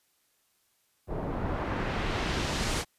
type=noise with low-pass filter sweep; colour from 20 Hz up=pink; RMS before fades=-31 dBFS; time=1.07-2.85 s; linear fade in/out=50 ms; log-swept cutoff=610 to 9600 Hz; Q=0.82; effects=white hiss -71 dBFS RMS until 2.98 s + resampled to 32000 Hz